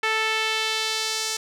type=tone with band-pass filter sweep; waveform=sawtooth; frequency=440 Hz; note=A4; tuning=in tune; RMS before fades=-25 dBFS; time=0.03-1.37 s; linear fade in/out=5 ms; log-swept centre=2100 to 6000 Hz; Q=1.4; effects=none